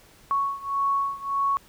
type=beating tone pair; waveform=sine; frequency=1109 / 1110.7 Hz; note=C#6 / C#6; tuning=0 / +3 cents; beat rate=1.7 Hz; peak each=-25 / -27 dBFS; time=0.31-1.57 s; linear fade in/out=0 ms; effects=pink hiss -54 dBFS RMS until 1.68 s